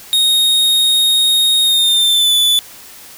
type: tone with pitch glide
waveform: 45% pulse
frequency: 3729 to 3479 Hz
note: A#7 to A7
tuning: 0 to -20 cents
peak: -9 dBFS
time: 0.13-2.59 s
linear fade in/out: 0 ms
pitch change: -120 cents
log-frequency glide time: 1.63-2.34 s
effects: white hiss -37 dBFS RMS until 3.17 s